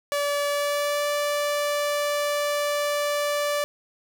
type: tone with pitch glide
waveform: sawtooth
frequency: 576 to 583.7 Hz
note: D5 to D5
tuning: -34 to -11 cents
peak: -19 dBFS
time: 0.12-3.64 s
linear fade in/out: 0 ms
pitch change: +23 cents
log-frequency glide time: 0.49-1.08 s
effects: none

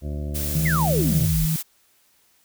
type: harmonic tone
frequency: 73.42 Hz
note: D2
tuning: in tune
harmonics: 1 / 2 / 3 / 4 / 5 / 7 / 8 / 9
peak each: -27 / -33 / -37 / -39 / -41 / -44 / -45 / -46 dBFS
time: 0.01-1.29 s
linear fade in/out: 50 ms
type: noise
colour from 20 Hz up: blue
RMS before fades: -29 dBFS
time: 0.34-1.63 s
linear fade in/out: 20 ms
type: tone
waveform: sine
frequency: 158.9 Hz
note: D#3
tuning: 37 cents sharp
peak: -20 dBFS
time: 0.55-1.56 s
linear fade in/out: 2 ms
type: exponential sweep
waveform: sine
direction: down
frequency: 2217 to 36.71 Hz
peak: -22 dBFS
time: 0.65-1.46 s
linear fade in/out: 10 ms
effects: white hiss -61 dBFS RMS until 2.44 s

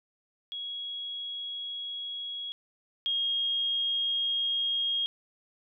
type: tone pair in turn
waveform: sine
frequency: 3322 / 3257 Hz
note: G#7 / G#7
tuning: 0 / -34 cents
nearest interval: unison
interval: 34 cents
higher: first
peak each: -34 / -26 dBFS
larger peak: second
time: 0.52-2.52 / 3.06-5.06 s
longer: neither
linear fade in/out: 0 ms
effects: none

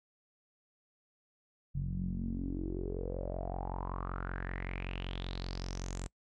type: tone with low-pass filter sweep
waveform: sawtooth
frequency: 45.24 Hz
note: F#1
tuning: 38 cents flat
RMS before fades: -38 dBFS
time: 1.74-6.08 s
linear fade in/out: 20 ms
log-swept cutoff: 140 to 7900 Hz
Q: 6.8
effects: noise-tail reverb RT60 0.1 s tail -24 dB re dry

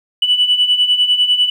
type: beating tone pair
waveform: sine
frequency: 2960 / 2970 Hz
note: F#7 / F#7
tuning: 0 / +6 cents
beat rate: 10 Hz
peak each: -16 / -11 dBFS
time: 0.22-1.5 s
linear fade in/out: 5 ms
effects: tanh soft clip ceiling -4 dBFS + 8-bit

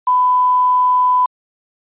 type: tone with quantisation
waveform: sine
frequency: 1000 Hz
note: B5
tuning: 21 cents sharp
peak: -10 dBFS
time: 0.07-1.26 s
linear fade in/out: 5 ms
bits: 6
effects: resampled to 8000 Hz

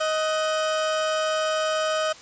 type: tone pair together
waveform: 30% pulse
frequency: 626.7 / 1500 Hz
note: D#5 / F#6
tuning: +12 / +23 cents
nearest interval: octave + minor third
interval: 1511 cents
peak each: -20 / -29 dBFS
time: 0-2.13 s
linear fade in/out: 10 ms
effects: white hiss -45 dBFS RMS until 2.21 s + resampled to 16000 Hz

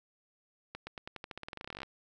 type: accelerating click train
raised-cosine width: 0.3 ms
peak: -25 dBFS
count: 23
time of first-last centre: 0.75-1.832 s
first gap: 120 ms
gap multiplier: 0.9
effects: none

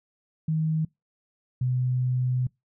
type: tone pair in turn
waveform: sine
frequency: 157.9 / 126.45 Hz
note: D#3 / B2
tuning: +26 / +41 cents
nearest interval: major third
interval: 385 cents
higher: first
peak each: -22 / -22 dBFS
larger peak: neither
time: 0.48-0.85 / 1.61-2.47 s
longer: second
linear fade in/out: 5 ms
effects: noise-tail reverb RT60 0.2 s tail -25 dB re dry

